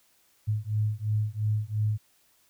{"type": "beating tone pair", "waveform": "sine", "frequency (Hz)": [105.4, 108.3], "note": ["G#2", "A2"], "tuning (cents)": [26, -27], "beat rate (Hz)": 2.9, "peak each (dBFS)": -28, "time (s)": [0.47, 1.98], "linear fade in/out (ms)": 20, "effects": ["white hiss -65 dBFS RMS until 2.49 s"]}